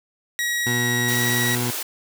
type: tone with pitch glide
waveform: sawtooth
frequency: 1908 to 1920.2 Hz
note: A#6 to B6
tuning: +40 to -49 cents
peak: -18 dBFS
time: 0.39-1.55 s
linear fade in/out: 0 ms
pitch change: +11 cents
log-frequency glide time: 1.11-1.25 s
type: tone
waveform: 20% pulse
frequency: 121.4 Hz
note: B2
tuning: 29 cents flat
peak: -18 dBFS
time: 0.66-1.71 s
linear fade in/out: 10 ms
type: high-pass noise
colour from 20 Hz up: white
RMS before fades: -28 dBFS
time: 1.08-1.83 s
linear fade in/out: 5 ms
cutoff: 280 Hz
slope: 96 dB/octave
effects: none